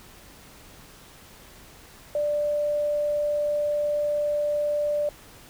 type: tone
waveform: sine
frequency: 590 Hz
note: D5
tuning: 8 cents sharp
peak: -22 dBFS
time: 2.15-5.09 s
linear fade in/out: 2 ms
effects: pink hiss -49 dBFS RMS until 5.49 s